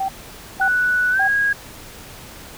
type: tone bursts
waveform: sine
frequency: 773 Hz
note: G5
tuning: 24 cents flat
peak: -19 dBFS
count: 3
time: 0-1.278 s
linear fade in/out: 5 ms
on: 86 ms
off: 510 ms
type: tone with pitch glide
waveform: sine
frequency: 1480 to 1642.2 Hz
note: F#6 to G#6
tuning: 0 to -20 cents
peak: -15 dBFS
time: 0.61-1.53 s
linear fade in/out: 5 ms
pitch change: +180 cents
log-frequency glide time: 1.11-1.23 s
effects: pink hiss -39 dBFS RMS until 2.57 s